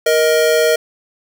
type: tone pair together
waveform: square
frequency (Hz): 470 / 627.4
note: A#4 / D#5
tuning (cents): +14 / +14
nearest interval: perfect fourth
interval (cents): 500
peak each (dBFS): -14 / -15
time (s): 0.06-0.76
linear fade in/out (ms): 5
effects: none